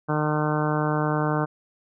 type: harmonic tone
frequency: 151.7 Hz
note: D#3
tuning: 44 cents flat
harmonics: 1 / 2 / 3 / 4 / 5 / 6 / 7 / 8 / 9 / 10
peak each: -25 / -28 / -30 / -31 / -32 / -33 / -33 / -34 / -35 / -35 dBFS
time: 0.08-1.46 s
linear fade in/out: 20 ms
effects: none